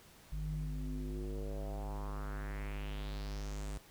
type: tone with low-pass filter sweep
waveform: square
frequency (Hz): 50.7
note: G#1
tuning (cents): -41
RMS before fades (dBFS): -40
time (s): 0.32-3.78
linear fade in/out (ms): 5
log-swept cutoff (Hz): 120 to 9200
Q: 3.4
effects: pink hiss -60 dBFS RMS until 3.9 s